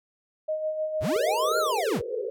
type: tone with tremolo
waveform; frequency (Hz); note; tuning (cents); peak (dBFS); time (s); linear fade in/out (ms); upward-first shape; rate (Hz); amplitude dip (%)
sine; 622.3; D#5; 0; -24; 0.48-1.72; 10; sine; 6.5; 50
type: linear two-way sweep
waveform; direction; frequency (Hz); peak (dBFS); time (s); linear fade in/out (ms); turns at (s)
square; up then down; 36.15 to 1433 to 36.15; -26; 1-2.02; 50; 1.58
type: band-pass noise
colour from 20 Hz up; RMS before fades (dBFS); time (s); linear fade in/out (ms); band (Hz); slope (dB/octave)
pink; -31; 1.16-2.3; 0; 400 to 510; 96
effects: none